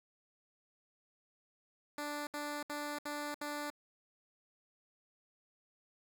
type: tone bursts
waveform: 10% pulse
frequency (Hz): 293.7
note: D4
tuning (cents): 0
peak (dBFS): -30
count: 5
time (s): 1.98-3.702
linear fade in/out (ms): 2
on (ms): 290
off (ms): 68
effects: none